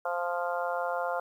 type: harmonic tone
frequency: 174.61 Hz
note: F3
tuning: in tune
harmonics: 3 / 4 / 5 / 6 / 7 / 8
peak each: -33 / -33 / -37 / -38 / -41 / -37 dBFS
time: 0.05-1.2 s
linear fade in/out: 5 ms
effects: 10-bit